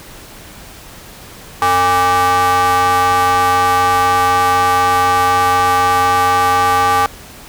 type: ring-modulated tone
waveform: square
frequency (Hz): 180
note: F#3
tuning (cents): -47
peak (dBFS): -8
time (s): 1.62-7.06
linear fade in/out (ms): 0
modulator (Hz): 992
effects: pink hiss -36 dBFS RMS until 7.48 s